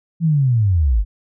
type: linear sweep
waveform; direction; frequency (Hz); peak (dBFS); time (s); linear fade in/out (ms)
sine; down; 170 to 43.65; -12; 0.2-1.05; 50
effects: none